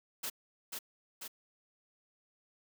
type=noise with echo; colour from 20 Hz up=white; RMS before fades=-38 dBFS; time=0.23-0.3 s; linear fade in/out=10 ms; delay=490 ms; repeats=2; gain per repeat=-3 dB; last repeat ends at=1.28 s; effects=high-pass 200 Hz 12 dB/octave